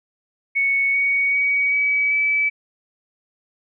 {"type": "tone with pitch steps", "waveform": "sine", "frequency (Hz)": [2217, 2238, 2258, 2279, 2300], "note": ["C#7", "C#7", "C#7", "C#7", "D7"], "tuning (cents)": [0, 16, 31, 47, -37], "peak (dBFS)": -16, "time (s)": [0.55, 2.5], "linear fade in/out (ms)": 20, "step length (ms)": 390, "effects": []}